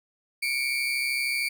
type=tone pair together; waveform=35% pulse; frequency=2216 / 2349 Hz; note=C#7 / D7; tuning=-1 / 0 cents; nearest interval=minor second; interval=101 cents; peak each=-28 / -25 dBFS; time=0.42-1.49 s; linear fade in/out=10 ms; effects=none